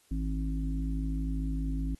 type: harmonic tone with a mistuned harmonic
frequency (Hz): 53.4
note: G#1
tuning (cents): +49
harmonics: 1 / 3 / 5 / 6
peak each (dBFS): -30 / -37 / -36 / -50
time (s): 0.11-1.95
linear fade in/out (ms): 5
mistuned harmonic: 1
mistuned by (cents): -31
effects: white hiss -65 dBFS RMS until 1.99 s + AAC 32 kbps